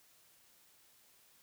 silence, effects white hiss -66 dBFS RMS until 1.42 s

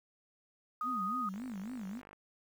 sine tone, 1244.5 Hz, D#6, in tune, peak -33 dBFS, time 0.81-1.29 s, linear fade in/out 2 ms
sine tone with vibrato, 220.9 Hz, A3, 7 cents sharp, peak -39 dBFS, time 0.83-2.02 s, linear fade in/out 50 ms, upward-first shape sine, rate 3.6 Hz, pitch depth 280 cents each way
click train, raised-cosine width 0.5 ms, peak -37 dBFS, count 41, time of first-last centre 1.34-2.131 s, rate 50.6 Hz
effects 10-bit

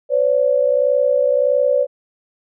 sine tone pair together, 510.4 / 572 Hz, C5 / D5, -43 / -46 cents, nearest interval major second, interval 197 cents, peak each -16 / -15 dBFS, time 0.09-1.87 s, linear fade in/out 50 ms, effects none

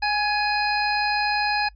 harmonic tone with a mistuned harmonic, 830.6 Hz, G#5, in tune, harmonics 1 / 2 / 3 / 5 / 6, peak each -23 / -26 / -28 / -30 / -31 dBFS, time 0.02-1.69 s, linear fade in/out 10 ms, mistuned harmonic 2, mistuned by +24 cents, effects noise-tail reverb RT60 0.1 s tail -25 dB re dry + added 50 Hz sine -46 dBFS peak until 1.75 s

